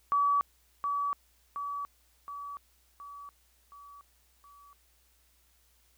sine tone with echo, 1143 Hz, D6, 47 cents flat, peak -23 dBFS, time 0.12-0.41 s, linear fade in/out 0 ms, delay 720 ms, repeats 6, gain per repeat -5 dB, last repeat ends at 4.73 s, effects added 60 Hz sine -68 dBFS peak until 5.97 s + white hiss -68 dBFS RMS until 5.97 s

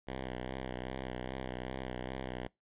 5% pulse tone with vibrato, 63.9 Hz, C2, 40 cents flat, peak -27 dBFS, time 0.07-2.48 s, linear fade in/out 10 ms, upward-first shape sine, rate 2.5 Hz, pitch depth 49 cents each way, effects noise-tail reverb RT60 0.2 s tail -24 dB re dry + resampled to 8000 Hz

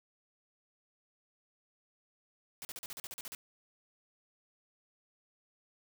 white noise bursts, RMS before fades -44 dBFS, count 11, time 2.62-3.349 s, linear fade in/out 0 ms, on 29 ms, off 41 ms, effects none

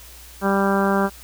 harmonic tone, 196.7 Hz, G3, 6 cents sharp, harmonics 1 / 2 / 3 / 4 / 5 / 6 / 7 / 8, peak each -20 / -23 / -25 / -26 / -27 / -28 / -28 / -29 dBFS, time 0.41-1.1 s, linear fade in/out 50 ms, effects added 60 Hz sine -44 dBFS peak until 1.23 s + white hiss -44 dBFS RMS until 1.23 s

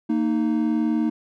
triangle tone pair together, 229.8 / 309.7 Hz, A#3 / D#4, -25 / -8 cents, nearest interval perfect fourth, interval 517 cents, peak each -20 dBFS, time 0.09-1.1 s, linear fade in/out 10 ms, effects none

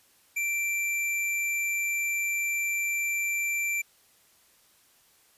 square tone, 2349 Hz, D7, in tune, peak -27 dBFS, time 0.36-3.82 s, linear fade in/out 10 ms, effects white hiss -62 dBFS RMS until 5.37 s + resampled to 32000 Hz

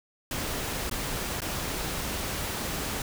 pink noise with dropouts, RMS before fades -32 dBFS, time 0.31-3.02 s, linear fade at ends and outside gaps 2 ms, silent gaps 0.897-0.912 / 1.405-1.418 s, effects none

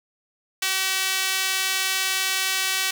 sawtooth tone with high-pass filter, 380.7 Hz, F#4, 49 cents sharp, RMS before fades -24 dBFS, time 0.62-2.91 s, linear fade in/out 5 ms, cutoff 2300 Hz, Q 0.87, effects none

